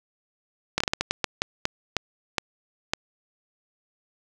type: slowing click train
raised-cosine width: 0.2 ms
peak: -5 dBFS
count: 13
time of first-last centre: 0.78-2.935 s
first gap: 24 ms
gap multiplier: 1.33
effects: none